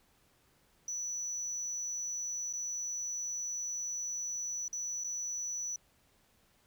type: tone with dropouts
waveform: sine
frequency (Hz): 5930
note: F#8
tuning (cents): +3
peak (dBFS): -33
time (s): 0.88-5.76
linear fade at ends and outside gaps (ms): 2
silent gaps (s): 2.528-2.535 / 4.681-4.729 / 5.038-5.044
effects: tanh soft clip ceiling -33 dBFS + pink hiss -69 dBFS RMS until 6.66 s